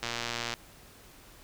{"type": "click train", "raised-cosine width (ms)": 0.2, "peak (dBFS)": -15, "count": 61, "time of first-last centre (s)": [0.03, 0.538], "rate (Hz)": 118, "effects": ["pink hiss -54 dBFS RMS until 1.43 s"]}